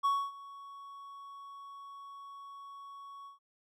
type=tone with ADSR envelope; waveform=triangle; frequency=1115 Hz; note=C#6; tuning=10 cents sharp; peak=-23 dBFS; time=0.03-3.39 s; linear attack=23 ms; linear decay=260 ms; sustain=-21 dB; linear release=130 ms; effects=none